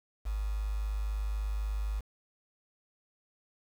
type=tone with quantisation; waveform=sine; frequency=51.91 Hz; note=G#1; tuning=in tune; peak=-30 dBFS; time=0.25-2.01 s; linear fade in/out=20 ms; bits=8; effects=none